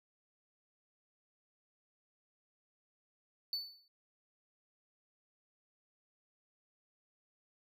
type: tone with exponential decay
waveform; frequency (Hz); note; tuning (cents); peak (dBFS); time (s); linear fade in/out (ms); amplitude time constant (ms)
triangle; 4491; C#8; +22; -31; 3.53-3.88; 1; 75
effects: none